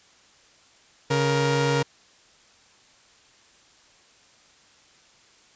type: tone pair together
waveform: sawtooth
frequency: 139.5 / 469.2 Hz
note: C#3 / A#4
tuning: +11 / +11 cents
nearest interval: octave + major sixth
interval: 2100 cents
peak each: -19 dBFS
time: 1.1-1.83 s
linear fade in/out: 10 ms
effects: white hiss -56 dBFS RMS until 5.55 s + resampled to 16000 Hz